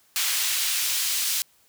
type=noise with high-pass filter sweep; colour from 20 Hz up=pink; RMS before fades=-25 dBFS; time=0.16-1.42 s; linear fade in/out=0 ms; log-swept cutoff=2400 to 3600 Hz; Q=0.72; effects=white hiss -61 dBFS RMS until 1.68 s